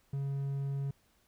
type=tone; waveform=triangle; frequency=138.59 Hz; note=C#3; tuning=in tune; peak=-30 dBFS; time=0.13-0.91 s; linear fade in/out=5 ms; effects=pink hiss -70 dBFS RMS until 1.27 s